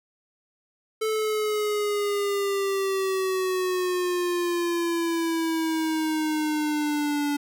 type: exponential sweep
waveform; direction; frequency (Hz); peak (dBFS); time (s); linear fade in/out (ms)
square; down; 438.8 to 288.1; -24; 1.01-7.37; 10
effects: none